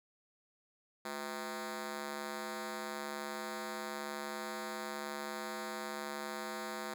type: ring-modulated tone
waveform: 10% pulse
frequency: 287.4 Hz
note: D4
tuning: 37 cents flat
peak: -28 dBFS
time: 1.05-6.94 s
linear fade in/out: 5 ms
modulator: 71.6 Hz
effects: none